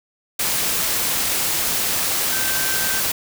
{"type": "tone in noise", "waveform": "sine", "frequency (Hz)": 1554, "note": "G6", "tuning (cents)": -16, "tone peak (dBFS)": -27, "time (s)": [2.32, 3], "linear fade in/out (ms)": 5, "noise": "white", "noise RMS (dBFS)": -21, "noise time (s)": [0.39, 3.12], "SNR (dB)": -9, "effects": []}